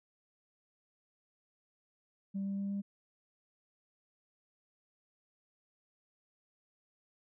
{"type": "tone with pitch steps", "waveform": "sine", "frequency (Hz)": [196, 197.25, 198.51, 199.77], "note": ["G3", "G3", "G3", "G3"], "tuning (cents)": [0, 11, 22, 33], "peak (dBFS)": -32, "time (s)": [2.34, 2.82], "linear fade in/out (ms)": 20, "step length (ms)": 120, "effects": ["tanh soft clip ceiling -31 dBFS"]}